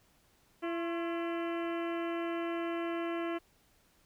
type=harmonic tone with a mistuned harmonic; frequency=337.1 Hz; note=E4; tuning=39 cents sharp; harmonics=1 / 2 / 3 / 4 / 5 / 6 / 7 / 8 / 9; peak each=-34 / -40 / -44 / -46 / -48 / -50 / -51 / -52 / -53 dBFS; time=0.62-3.39 s; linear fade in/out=20 ms; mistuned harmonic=3; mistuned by=+94 cents; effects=pink hiss -68 dBFS RMS until 4.05 s